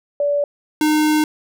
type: tone pair in turn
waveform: sine / square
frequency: 577 / 305.7 Hz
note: D5 / D#4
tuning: -31 / -30 cents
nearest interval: major seventh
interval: 1099 cents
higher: first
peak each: -15 / -14 dBFS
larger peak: second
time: 0.2-0.44 / 0.81-1.24 s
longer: second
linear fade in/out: 2 ms
effects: none